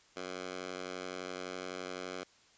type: tone with high-pass filter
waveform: 10% pulse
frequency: 91.8 Hz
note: F#2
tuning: 13 cents flat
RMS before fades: -42 dBFS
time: 0.16-2.24 s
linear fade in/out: 10 ms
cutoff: 350 Hz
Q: 0.58
effects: white hiss -64 dBFS RMS until 2.57 s + resampled to 16000 Hz